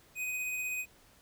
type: tone with tremolo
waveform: square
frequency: 2500 Hz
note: D#7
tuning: 8 cents sharp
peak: -33 dBFS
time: 0.15-0.86 s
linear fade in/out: 50 ms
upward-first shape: triangle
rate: 16 Hz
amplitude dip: 25%
effects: pink hiss -62 dBFS RMS until 1.21 s